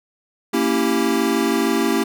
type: chord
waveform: square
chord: A# diminished seventh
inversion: none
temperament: equal with one note detuned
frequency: 230.7 / 277.2 / 329.6 / 392 Hz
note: A#3 / C#4 / E4 / G4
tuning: -18 / 0 / 0 / 0 cents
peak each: -23 dBFS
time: 0.53-2.04 s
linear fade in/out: 10 ms
effects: none